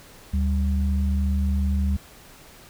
sine tone pair together, 73.34 / 195.8 Hz, D2 / G3, -2 / -2 cents, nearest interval octave + perfect fourth, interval 1700 cents, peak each -20 / -27 dBFS, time 0.33-1.97 s, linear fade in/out 10 ms, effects pink hiss -48 dBFS RMS until 2.69 s

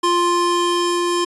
square tone pair together, 349.2 / 1048.1 Hz, F4 / C6, 0 / +3 cents, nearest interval octave + perfect fifth, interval 1903 cents, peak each -19 dBFS, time 0.03-1.25 s, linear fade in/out 10 ms, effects resampled to 24000 Hz

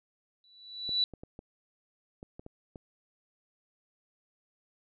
sine tone with exponential growth, 3951 Hz, B7, in tune, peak -22 dBFS, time 0.44-1.04 s, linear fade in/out 1 ms, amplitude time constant 130 ms
clicks, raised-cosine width 2 ms, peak -31 dBFS, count 8, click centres 0.892 / 1.137 / 1.235 / 1.391 / 2.229 / 2.395 / 2.464 / 2.758 s
effects none

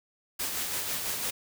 white noise with tremolo, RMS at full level -31 dBFS, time 0.39-1.31 s, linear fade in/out 10 ms, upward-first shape sine, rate 6 Hz, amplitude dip 35%, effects none

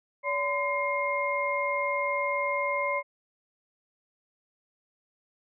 sine tone cluster, 571 / 1023 / 2132 Hz, D5 / C6 / C7, -49 / -39 / +32 cents, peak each -30 dBFS, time 0.23-3.03 s, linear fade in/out 50 ms, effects none

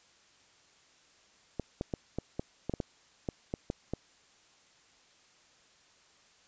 clicks, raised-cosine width 2 ms, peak -19 dBFS, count 12, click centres 1.597 / 1.811 / 1.938 / 2.186 / 2.395 / 2.696 / 2.738 / 2.802 / 3.288 / 3.539 / 3.701 / 3.936 s, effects white hiss -63 dBFS RMS until 6.47 s + resampled to 16000 Hz

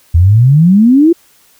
sine exponential sweep, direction up, 79.5 to 349.2 Hz, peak -3 dBFS, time 0.14-1.13 s, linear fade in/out 10 ms, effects white hiss -48 dBFS RMS until 1.59 s

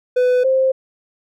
triangle / sine tone pair in turn, 499.6 / 526.2 Hz, B4 / C5, +20 / +10 cents, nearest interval minor second, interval 90 cents, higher second, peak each -10 / -12 dBFS, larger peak first, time 0.16-0.44 / 0.44-0.72 s, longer neither, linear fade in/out 10 ms, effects none

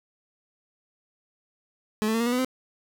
30% pulse tone with pitch steps, 214.1 / 220.9 / 227.9 / 235.1 / 242.6 / 250.2 / 258.2 Hz, A3 / A3 / A#3 / A#3 / B3 / B3 / C4, -47 / +7 / -39 / +15 / -31 / +23 / -23 cents, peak -20 dBFS, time 2.02-2.447 s, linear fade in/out 0 ms, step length 61 ms, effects none

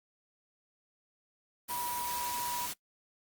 sine tone in noise, 970 Hz, B5, 31 cents flat, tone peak -35 dBFS, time 1.69-2.67 s, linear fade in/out 20 ms, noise white, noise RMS -38 dBFS, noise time 1.68-2.74 s, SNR 0 dB, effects noise-tail reverb RT60 0.1 s tail -21 dB re dry + Opus 32 kbps

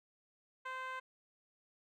10% pulse tone with band-pass filter, 518 Hz, C5, 17 cents flat, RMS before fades -43 dBFS, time 0.65-1 s, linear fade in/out 10 ms, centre 1200 Hz, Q 1.8, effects none

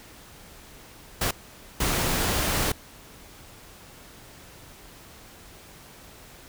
pink noise bursts at uneven times, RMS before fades -25 dBFS, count 2, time 1.21-1.31 / 1.8-2.72 s, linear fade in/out 5 ms, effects pink hiss -48 dBFS RMS until 6.48 s

